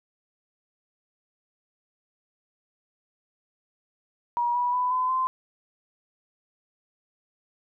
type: tone with pitch steps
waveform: sine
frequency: 957 / 976 / 995.3 / 1015.1 / 1035.2 Hz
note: A#5 / B5 / B5 / B5 / C6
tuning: +45 / -21 / +13 / +47 / -19 cents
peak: -22 dBFS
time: 4.37-5.27 s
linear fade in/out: 0 ms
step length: 180 ms
effects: none